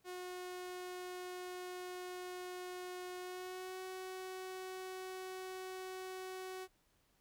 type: tone with pitch glide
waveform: sawtooth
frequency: 362.8 to 373.6 Hz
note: F#4 to F#4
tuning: -34 to +17 cents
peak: -40 dBFS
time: 0.04-6.68 s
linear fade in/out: 50 ms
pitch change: +51 cents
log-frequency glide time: 3.19-3.8 s
effects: pink hiss -75 dBFS RMS until 7.2 s